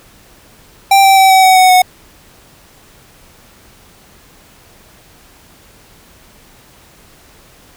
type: tone with pitch steps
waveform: square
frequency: 785 / 776.4 / 768 / 759.6 / 751.3 / 743.1 / 735 Hz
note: G5 / G5 / G5 / F#5 / F#5 / F#5 / F#5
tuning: +2 / -17 / -36 / +45 / +26 / +7 / -12 cents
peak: -5 dBFS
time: 0.91-1.82 s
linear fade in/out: 5 ms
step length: 130 ms
effects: pink hiss -44 dBFS RMS until 7.76 s